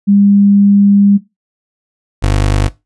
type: tone pair in turn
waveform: sine / 25% pulse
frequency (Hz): 201.1 / 50.03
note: G3 / G1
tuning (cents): +44 / +36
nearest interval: 2 octaves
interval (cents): 2408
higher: first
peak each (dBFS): -5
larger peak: neither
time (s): 0.07-1.18 / 2.22-2.69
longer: first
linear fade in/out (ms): 20
effects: noise-tail reverb RT60 0.2 s tail -17 dB re dry + resampled to 24000 Hz